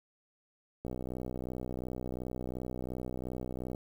click train, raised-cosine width 2 ms, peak -25 dBFS, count 183, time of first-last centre 0.85-3.748 s, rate 62.8 Hz, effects 9-bit

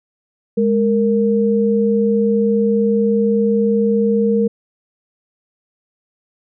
sine tone pair together, 207.7 / 462.8 Hz, G#3 / A#4, 0 / -13 cents, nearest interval octave + major second, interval 1387 cents, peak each -15 dBFS, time 0.57-4.48 s, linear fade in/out 10 ms, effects none

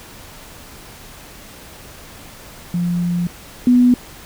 sine tone pair in turn, 174.61 / 246.9 Hz, F3 / B3, 0 / 0 cents, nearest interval tritone, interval 600 cents, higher second, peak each -16 / -8 dBFS, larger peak second, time 2.74-3.27 / 3.67-3.94 s, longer first, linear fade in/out 2 ms, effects pink hiss -39 dBFS RMS until 4.25 s

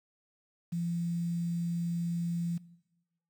sine tone with quantisation, 170.7 Hz, F3, 39 cents flat, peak -30 dBFS, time 0.72-2.58 s, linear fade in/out 10 ms, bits 9, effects noise-tail reverb RT60 1.0 s tail -20 dB re dry

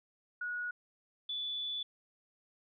sine tone pair in turn, 1457 / 3465 Hz, F#6 / A7, -27 / -27 cents, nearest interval octave + minor third, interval 1500 cents, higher second, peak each -35 / -35 dBFS, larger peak neither, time 0.41-0.71 / 1.29-1.83 s, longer second, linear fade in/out 5 ms, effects none

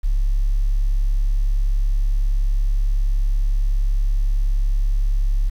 sine tone, 34.65 Hz, C#1, in tune, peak -13 dBFS, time 0.03-5.5 s, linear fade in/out 20 ms, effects tanh soft clip ceiling -13 dBFS + 8-bit

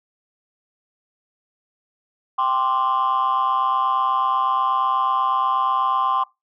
sine chord, G suspended fourth, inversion none, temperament equal, 784 / 1046.5 / 1174.7 Hz, G5 / C6 / D6, 0 / 0 / 0 cents, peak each -23 / -18 / -22 dBFS, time 2.38-6.24 s, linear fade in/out 10 ms, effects noise-tail reverb RT60 0.2 s tail -21 dB re dry + tanh soft clip ceiling -13 dBFS

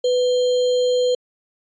sine tone with sample-and-hold, 498 Hz, B4, 14 cents sharp, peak -15 dBFS, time 0.04-1.15 s, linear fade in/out 5 ms, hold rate 3675 Hz, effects resampled to 16000 Hz

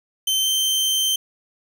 sawtooth tone with pitch glide, 3095 to 3115 Hz, G7 to G7, -23 to -12 cents, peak -15 dBFS, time 0.27-1.16 s, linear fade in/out 5 ms, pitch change +11 cents, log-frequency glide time 0.4-0.47 s, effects none

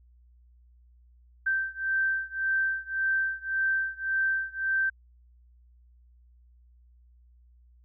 sine beating tone pair, 1560 / 1561.8 Hz, G6 / G6, -9 / -7 cents, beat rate 1.8 Hz, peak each -28 / -29 dBFS, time 1.46-4.9 s, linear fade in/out 10 ms, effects added 60 Hz sine -55 dBFS peak until 7.84 s

